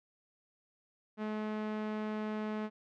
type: tone with low-pass filter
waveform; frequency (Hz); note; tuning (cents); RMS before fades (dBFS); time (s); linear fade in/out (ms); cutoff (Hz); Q
sawtooth; 214.2; A3; -46; -37; 1.17-2.7; 50; 2200; 0.68
effects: none